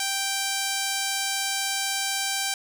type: tone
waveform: 5% pulse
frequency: 784 Hz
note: G5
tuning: in tune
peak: -13 dBFS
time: 0-2.54 s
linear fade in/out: 2 ms
effects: none